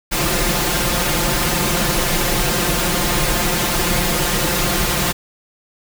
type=noise with comb filter; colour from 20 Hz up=pink; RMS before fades=-18 dBFS; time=0.11-5.13 s; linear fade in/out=20 ms; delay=5.7 ms; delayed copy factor=+0.95; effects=none